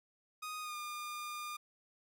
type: tone with pitch glide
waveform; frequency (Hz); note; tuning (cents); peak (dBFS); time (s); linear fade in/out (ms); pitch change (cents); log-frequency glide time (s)
sawtooth; 1244.5 to 1208.4; D#6 to D6; 0 to +49; -37; 0.42-1.57; 10; -51; 0.61-0.76
effects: none